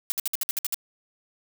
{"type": "noise bursts", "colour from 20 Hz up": "blue", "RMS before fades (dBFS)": -26, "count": 9, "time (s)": [0.1, 0.744], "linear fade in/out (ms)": 0, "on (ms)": 20, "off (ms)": 58, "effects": []}